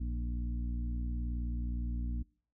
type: harmonic tone with a mistuned harmonic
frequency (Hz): 59.2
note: A#1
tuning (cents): +27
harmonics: 1 / 2 / 3 / 4 / 5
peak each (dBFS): -33 / -46 / -48 / -44 / -50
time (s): 0-2.23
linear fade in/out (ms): 10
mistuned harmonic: 5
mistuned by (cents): +17
effects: noise-tail reverb RT60 0.5 s tail -25 dB re dry